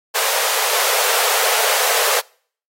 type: high-pass noise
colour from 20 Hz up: pink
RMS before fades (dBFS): -18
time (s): 0.14-2.21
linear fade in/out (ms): 20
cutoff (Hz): 430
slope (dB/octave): 96
effects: noise-tail reverb RT60 0.5 s tail -26 dB re dry + AAC 48 kbps